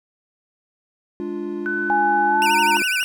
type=chord; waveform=triangle; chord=D diminished; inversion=second; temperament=equal; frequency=207.7 / 293.7 / 349.2 Hz; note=Ab3 / D4 / F4; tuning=0 / 0 / 0 cents; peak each=-30 / -28 / -25 dBFS; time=1.2-2.82 s; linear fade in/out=0 ms
type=tone; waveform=sine; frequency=1500 Hz; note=F#6; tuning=23 cents sharp; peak=-22 dBFS; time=1.66-3.03 s; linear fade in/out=0 ms
type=tone with pitch glide; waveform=sine; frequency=830.6 to 916.3 Hz; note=G#5 to A#5; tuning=0 to -30 cents; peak=-16 dBFS; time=1.9-2.77 s; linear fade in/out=0 ms; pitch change=+170 cents; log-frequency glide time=2.26-2.55 s
type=tone with vibrato; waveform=40% pulse; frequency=2593 Hz; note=E7; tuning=29 cents flat; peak=-20 dBFS; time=2.42-3.04 s; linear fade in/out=0 ms; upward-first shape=sine; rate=12 Hz; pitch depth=190 cents each way
effects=none